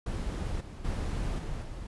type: noise with level steps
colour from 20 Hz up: brown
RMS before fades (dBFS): -33 / -42 / -32 / -36 / -40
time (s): 0.06-1.87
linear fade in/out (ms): 5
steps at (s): 0.6 / 0.84 / 1.38 / 1.62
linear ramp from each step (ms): 10
effects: resampled to 24000 Hz